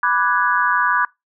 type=chord; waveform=sine; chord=G# half-diminished seventh; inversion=first; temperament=equal; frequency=987.8 / 1174.7 / 1480 / 1661.2 Hz; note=B5 / D6 / F#6 / G#6; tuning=0 / 0 / 0 / 0 cents; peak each=-20 dBFS; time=0.03-1.05 s; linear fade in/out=2 ms; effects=noise-tail reverb RT60 0.2 s tail -23 dB re dry